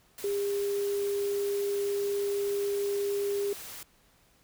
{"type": "tone in noise", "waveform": "sine", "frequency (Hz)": 403.2, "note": "G4", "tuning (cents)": 49, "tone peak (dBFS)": -27, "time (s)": [0.24, 3.53], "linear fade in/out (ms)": 2, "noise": "white", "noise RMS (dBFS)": -43, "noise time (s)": [0.18, 3.83], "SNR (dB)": 13, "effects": ["pink hiss -64 dBFS RMS until 4.43 s"]}